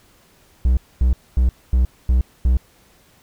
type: tone bursts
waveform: triangle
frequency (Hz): 62.4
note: B1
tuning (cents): +19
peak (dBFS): -10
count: 6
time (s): 0.65-2.57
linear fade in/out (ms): 0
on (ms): 120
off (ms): 240
effects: pink hiss -54 dBFS RMS until 3.22 s